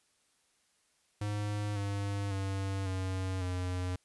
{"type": "tone with pitch steps", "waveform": "square", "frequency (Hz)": [103.83, 100.41, 97.1, 93.9, 90.81], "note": ["G#2", "G2", "G2", "F#2", "F#2"], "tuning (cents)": [0, 42, -16, 26, -32], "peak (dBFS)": -33, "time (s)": [1.21, 3.96], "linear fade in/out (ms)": 5, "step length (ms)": 550, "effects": ["white hiss -72 dBFS RMS until 4.04 s", "resampled to 24000 Hz"]}